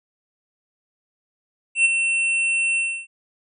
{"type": "tone with ADSR envelope", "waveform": "square", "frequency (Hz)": 2700, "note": "E7", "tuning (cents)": 41, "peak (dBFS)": -12, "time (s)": [1.75, 3.07], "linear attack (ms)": 100, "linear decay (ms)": 21, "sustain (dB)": -7, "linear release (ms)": 300, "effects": ["resampled to 24000 Hz"]}